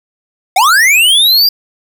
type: linear sweep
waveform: square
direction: up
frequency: 696 to 4858 Hz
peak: -6 dBFS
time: 0.56-1.49 s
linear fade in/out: 5 ms
effects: 8-bit